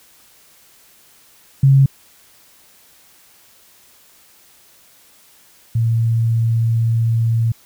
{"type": "tone pair in turn", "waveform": "sine", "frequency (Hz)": [136.1, 114.45], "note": ["C#3", "A#2"], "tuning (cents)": [-31, -31], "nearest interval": "minor third", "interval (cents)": 300, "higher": "first", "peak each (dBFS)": [-7, -13], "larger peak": "first", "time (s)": [[1.63, 1.86], [5.75, 7.52]], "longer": "second", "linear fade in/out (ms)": 5, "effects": ["white hiss -50 dBFS RMS until 7.65 s"]}